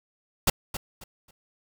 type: noise with echo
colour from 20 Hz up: pink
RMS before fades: -20 dBFS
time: 0.47-0.5 s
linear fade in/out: 5 ms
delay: 270 ms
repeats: 3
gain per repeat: -12 dB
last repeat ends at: 1.31 s
effects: none